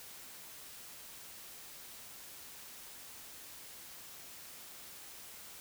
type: silence
effects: white hiss -51 dBFS RMS until 5.6 s